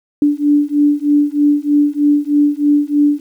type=beating tone pair; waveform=sine; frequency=290.5 / 293.7 Hz; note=D4 / D4; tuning=-19 / 0 cents; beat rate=3.2 Hz; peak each=-13 dBFS; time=0.22-3.2 s; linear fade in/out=2 ms; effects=8-bit